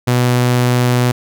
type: tone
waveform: sawtooth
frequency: 123.47 Hz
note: B2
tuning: in tune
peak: -7 dBFS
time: 0.07-1.12 s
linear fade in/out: 10 ms
effects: none